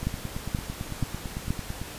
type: two click trains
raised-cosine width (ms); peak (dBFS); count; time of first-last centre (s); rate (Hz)
5; -20 / -13; 17 / 4; 0.03-1.816 / 0.07-1.505; 8.96 / 2.09
effects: pink hiss -40 dBFS RMS until 1.98 s + resampled to 32000 Hz